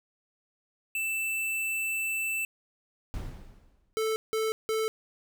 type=tone; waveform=square; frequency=2653 Hz; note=E7; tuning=10 cents sharp; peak=-29 dBFS; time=0.95-2.45 s; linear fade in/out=2 ms
type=noise with exponential decay; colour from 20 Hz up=brown; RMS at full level=-32 dBFS; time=3.14-3.93 s; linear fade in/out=0 ms; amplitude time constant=170 ms
type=tone bursts; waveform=square; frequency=440 Hz; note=A4; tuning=in tune; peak=-27 dBFS; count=3; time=3.97-4.88 s; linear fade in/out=0 ms; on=190 ms; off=170 ms
effects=none